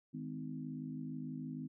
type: harmonic tone with a mistuned harmonic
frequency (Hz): 52.1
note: G#1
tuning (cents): +6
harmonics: 3 / 4 / 5 / 6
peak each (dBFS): -45 / -49 / -43 / -51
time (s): 0.13-1.68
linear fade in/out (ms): 20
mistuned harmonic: 5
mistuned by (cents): -38
effects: none